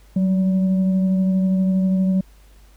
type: tone with frequency modulation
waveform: sine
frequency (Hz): 187.3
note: F#3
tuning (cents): +21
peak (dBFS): -15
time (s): 0.16-2.21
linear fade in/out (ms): 5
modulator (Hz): 387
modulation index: 0.26
effects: added 50 Hz sine -46 dBFS peak until 2.76 s + pink hiss -56 dBFS RMS until 2.76 s